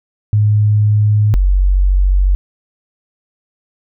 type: tone pair in turn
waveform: sine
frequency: 105.3 / 47.01 Hz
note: G#2 / F#1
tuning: +24 / +28 cents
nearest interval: octave + major second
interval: 1396 cents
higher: first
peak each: -8 dBFS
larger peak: neither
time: 0.33-1.34 / 1.34-2.35 s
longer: neither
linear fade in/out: 0 ms
effects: none